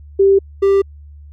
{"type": "tone pair in turn", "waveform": ["sine", "triangle"], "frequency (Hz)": [392, 393.7], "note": ["G4", "G4"], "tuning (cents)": [0, 8], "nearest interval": "unison", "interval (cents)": 8, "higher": "second", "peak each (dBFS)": -7, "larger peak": "neither", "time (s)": [[0.19, 0.39], [0.62, 0.82]], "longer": "neither", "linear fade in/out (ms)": 10, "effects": ["added 73 Hz sine -35 dBFS peak until 1.32 s"]}